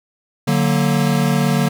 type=chord; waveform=square; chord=D augmented; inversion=none; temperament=equal; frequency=146.83 / 185 / 233.1 Hz; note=D3 / F#3 / A#3; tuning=0 / 0 / 0 cents; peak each=-18 / -20 / -20 dBFS; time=0.47-1.69 s; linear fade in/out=10 ms; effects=none